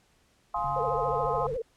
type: chord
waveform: sine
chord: F minor seventh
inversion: none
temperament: just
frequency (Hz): 698.5 / 838.1 / 1047.7 / 1257.2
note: F5 / Ab5 / C6 / Eb6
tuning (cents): 0 / +16 / +2 / +18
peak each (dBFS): -33 / -32 / -31 / -35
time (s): 0.54-1.47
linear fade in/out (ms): 5
type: noise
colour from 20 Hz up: brown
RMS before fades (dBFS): -44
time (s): 0.56-1.57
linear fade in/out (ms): 5
type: tone with pitch glide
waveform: sine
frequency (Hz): 139.5 to 141.2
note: C#3 to C#3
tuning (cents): +11 to +32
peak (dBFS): -38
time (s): 0.64-1.54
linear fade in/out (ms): 0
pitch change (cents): +21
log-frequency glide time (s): 1.13-1.23
type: tone with vibrato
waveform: sine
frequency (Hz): 484.8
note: B4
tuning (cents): -32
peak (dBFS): -29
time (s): 0.76-1.62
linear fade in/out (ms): 5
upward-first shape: triangle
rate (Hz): 14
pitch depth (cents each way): 200
effects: pink hiss -66 dBFS RMS until 1.76 s + low-pass 10000 Hz 12 dB/octave